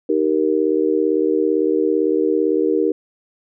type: chord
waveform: sine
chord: Eb major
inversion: none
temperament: just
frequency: 311.1 / 388.9 / 466.7 Hz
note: Eb4 / G4 / Bb4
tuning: 0 / -14 / +2 cents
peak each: -19 dBFS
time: 0.09-2.92 s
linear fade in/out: 5 ms
effects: none